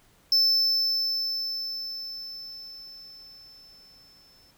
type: tone with exponential decay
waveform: triangle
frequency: 5280 Hz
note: E8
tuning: 2 cents sharp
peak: -16 dBFS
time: 0.32-4.51 s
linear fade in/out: 2 ms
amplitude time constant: 910 ms
effects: pink hiss -61 dBFS RMS until 4.57 s